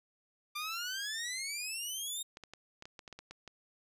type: exponential sweep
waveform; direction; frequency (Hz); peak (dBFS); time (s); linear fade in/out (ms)
15% pulse; up; 1181 to 3729; -30; 0.55-2.23; 10
type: clicks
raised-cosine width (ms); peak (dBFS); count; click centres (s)
0.2; -30; 11; 2.371 / 2.437 / 2.536 / 2.824 / 2.855 / 2.992 / 3.078 / 3.127 / 3.19 / 3.31 / 3.477
effects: resampled to 32000 Hz